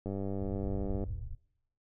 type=click train; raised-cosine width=2 ms; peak=-24 dBFS; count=97; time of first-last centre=0.06-1.039 s; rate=98.1 Hz
type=low-pass noise; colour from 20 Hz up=pink; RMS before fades=-38 dBFS; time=0.41-1.35 s; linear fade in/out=10 ms; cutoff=120 Hz; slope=96 dB/octave
effects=noise-tail reverb RT60 0.7 s tail -20 dB re dry